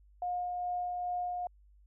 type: tone with tremolo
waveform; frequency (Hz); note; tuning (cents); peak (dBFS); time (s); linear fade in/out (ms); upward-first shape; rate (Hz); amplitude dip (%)
sine; 715; F5; +41; -31; 0.22-1.47; 2; sine; 2.4; 25
effects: added 50 Hz sine -58 dBFS peak until 1.86 s